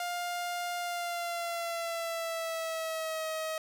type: tone with pitch glide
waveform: sawtooth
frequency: 704 to 634.5 Hz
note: F5 to D#5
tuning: +14 to +34 cents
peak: -29 dBFS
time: 0-3.58 s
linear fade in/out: 2 ms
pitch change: -180 cents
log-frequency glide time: 0.78-3.27 s
effects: none